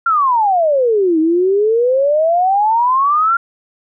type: exponential two-way sweep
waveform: sine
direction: down then up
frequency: 1400 to 311.1 to 1400 Hz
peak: -10 dBFS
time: 0.06-3.37 s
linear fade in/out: 5 ms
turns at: 1.19 s
effects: none